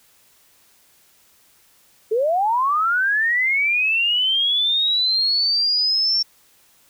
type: linear sweep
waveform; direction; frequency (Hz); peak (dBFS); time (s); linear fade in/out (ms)
sine; up; 415.3 to 5480; -16; 2.11-6.23; 10
effects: white hiss -56 dBFS RMS until 6.89 s